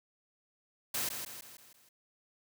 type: noise with echo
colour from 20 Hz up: white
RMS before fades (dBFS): -34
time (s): 0.94-1.09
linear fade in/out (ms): 5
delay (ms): 160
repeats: 5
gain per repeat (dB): -6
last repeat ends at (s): 1.89
effects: high-pass 80 Hz 12 dB/octave